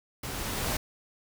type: noise with level ramp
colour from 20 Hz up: pink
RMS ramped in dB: -37 to -29 dBFS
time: 0.23-0.77 s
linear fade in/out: 5 ms
effects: none